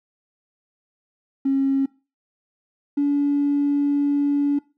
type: tone pair in turn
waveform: triangle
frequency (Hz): 271.8 / 286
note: C#4 / D4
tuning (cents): -34 / -46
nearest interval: minor second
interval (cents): 88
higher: second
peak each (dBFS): -13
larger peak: neither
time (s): 1.45-1.86 / 2.97-4.59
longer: second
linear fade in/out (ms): 10
effects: noise-tail reverb RT60 0.3 s tail -24 dB re dry + tanh soft clip ceiling -15 dBFS